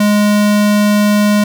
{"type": "tone", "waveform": "square", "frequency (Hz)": 207.7, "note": "G#3", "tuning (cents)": 0, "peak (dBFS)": -9, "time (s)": [0, 1.44], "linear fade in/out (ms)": 5, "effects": []}